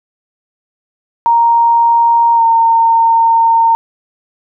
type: tone with pitch glide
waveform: sine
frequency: 932.3 to 914.7 Hz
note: A#5 to A#5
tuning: 0 to -33 cents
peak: -6 dBFS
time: 1.26-3.75 s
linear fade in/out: 0 ms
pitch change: -33 cents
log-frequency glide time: 2.35-2.42 s
effects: none